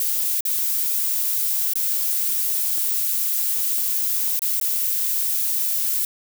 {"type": "noise with dropouts", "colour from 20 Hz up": "violet", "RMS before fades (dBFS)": -22, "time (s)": [0, 6.05], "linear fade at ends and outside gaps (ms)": 2, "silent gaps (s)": [[0.407, 0.452], [1.735, 1.755], [4.393, 4.419], [4.599, 4.612]], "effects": []}